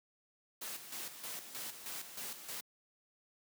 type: noise with tremolo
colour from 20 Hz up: white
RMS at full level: -43 dBFS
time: 0.61-2.61 s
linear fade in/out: 10 ms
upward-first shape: square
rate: 3.2 Hz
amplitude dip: 60%
effects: high-pass 150 Hz 12 dB/octave